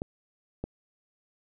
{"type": "clicks", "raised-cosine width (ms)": 2, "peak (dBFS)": -19, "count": 2, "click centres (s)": [0.019, 0.64], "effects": []}